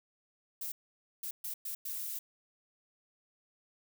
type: noise bursts at uneven times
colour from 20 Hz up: violet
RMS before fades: -39 dBFS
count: 5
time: 0.61-0.72 / 1.23-1.31 / 1.44-1.54 / 1.65-1.75 / 1.85-2.19 s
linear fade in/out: 5 ms
effects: none